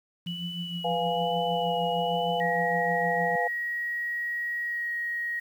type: tone with tremolo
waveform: sine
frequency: 173.6 Hz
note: F3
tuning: 10 cents flat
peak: -30 dBFS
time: 0.26-3.36 s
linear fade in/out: 5 ms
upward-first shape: triangle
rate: 6.5 Hz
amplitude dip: 75%
type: tone with vibrato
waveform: sine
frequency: 2944 Hz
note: F#7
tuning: 9 cents flat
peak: -35 dBFS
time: 0.27-2.4 s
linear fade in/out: 0 ms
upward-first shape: sine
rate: 1.1 Hz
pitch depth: 23 cents each way
type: chord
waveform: sine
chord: F diminished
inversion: second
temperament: equal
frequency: 493.9 / 698.5 / 830.6 Hz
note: Cb5 / F5 / Ab5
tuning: 0 / 0 / 0 cents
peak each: -30 / -28 / -31 dBFS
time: 0.84-3.48 s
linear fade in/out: 10 ms
type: tone with pitch glide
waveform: sine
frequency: 1900 to 1889.1 Hz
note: A#6 to A#6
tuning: +33 to +23 cents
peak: -28 dBFS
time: 2.4-5.4 s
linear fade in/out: 10 ms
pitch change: -10 cents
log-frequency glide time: 4.63-4.92 s
effects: 9-bit